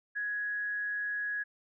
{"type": "tone with amplitude modulation", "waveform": "sine", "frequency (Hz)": 1670, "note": "G#6", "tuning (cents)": 9, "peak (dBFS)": -30, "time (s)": [0.15, 1.44], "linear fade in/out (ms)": 20, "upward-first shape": "sine", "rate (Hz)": 201, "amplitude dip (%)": 30, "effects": []}